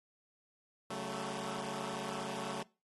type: chord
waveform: 10% pulse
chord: F# minor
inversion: second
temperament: equal with one note detuned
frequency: 138.59 / 188.12 / 220 Hz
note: C#3 / F#3 / A3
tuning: 0 / +29 / 0 cents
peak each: -37 / -34 / -33 dBFS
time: 0.9-2.63 s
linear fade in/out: 5 ms
effects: noise-tail reverb RT60 0.3 s tail -23 dB re dry + AAC 32 kbps